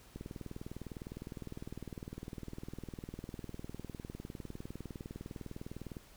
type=click train; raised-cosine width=3 ms; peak=-30 dBFS; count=116; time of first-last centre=0.16-5.968 s; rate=19.8 Hz; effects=added 50 Hz sine -64 dBFS peak until 6.16 s + pink hiss -60 dBFS RMS until 6.16 s